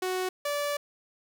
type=tone pair in turn; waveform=sawtooth; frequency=370 / 579.8 Hz; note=F#4 / D5; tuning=0 / -22 cents; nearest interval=minor sixth; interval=778 cents; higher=second; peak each=-24 dBFS; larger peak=neither; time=0.02-0.29 / 0.45-0.77 s; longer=second; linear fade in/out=5 ms; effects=none